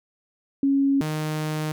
sine / sawtooth tone pair in turn, 275.9 / 154.35 Hz, C#4 / D#3, -8 / -14 cents, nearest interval minor seventh, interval 1006 cents, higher first, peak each -17 / -21 dBFS, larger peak first, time 0.63-1.01 / 1.01-1.72 s, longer second, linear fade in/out 2 ms, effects none

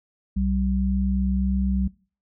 sine tone pair together, 64.24 / 192.5 Hz, C2 / G3, -31 / -31 cents, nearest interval octave + perfect fifth, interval 1900 cents, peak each -23 dBFS, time 0.36-1.88 s, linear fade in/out 10 ms, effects noise-tail reverb RT60 0.4 s tail -22 dB re dry

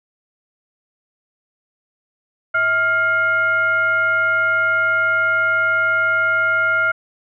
sine tone with frequency modulation, 1400 Hz, F6, 4 cents sharp, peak -14 dBFS, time 2.54-6.92 s, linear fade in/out 10 ms, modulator 754 Hz, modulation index 0.55, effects none

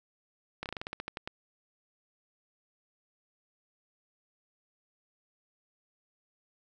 slowing click train, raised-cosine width 0.3 ms, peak -20 dBFS, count 12, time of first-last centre 0.63-1.275 s, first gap 28 ms, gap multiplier 1.14, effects none

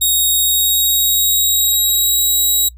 5% pulse tone with pitch glide, 3763 to 3851 Hz, A#7 to B7, +16 to -44 cents, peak -5 dBFS, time 0.01-2.69 s, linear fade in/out 10 ms, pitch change +40 cents, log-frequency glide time 0.38-2.4 s, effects noise-tail reverb RT60 0.1 s tail -24 dB re dry + added 60 Hz sine -35 dBFS peak until 2.77 s

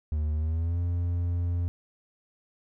triangle tone with pitch glide, 76.2 to 87.03 Hz, D#2 to F2, -36 to -6 cents, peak -23 dBFS, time 0.12-1.68 s, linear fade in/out 0 ms, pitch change +230 cents, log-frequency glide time 0.34-0.79 s, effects none

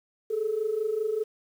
sine tone pair together, 414.9 / 440 Hz, G#4 / A4, -2 / 0 cents, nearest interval minor second, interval 102 cents, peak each -30 / -26 dBFS, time 0.3-1.24 s, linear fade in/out 10 ms, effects tanh soft clip ceiling -18 dBFS + 9-bit

